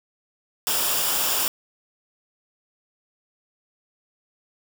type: noise with comb filter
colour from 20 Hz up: white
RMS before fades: -23 dBFS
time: 0.67-1.48 s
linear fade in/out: 0 ms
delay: 0.48 ms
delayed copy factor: -0.55
effects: none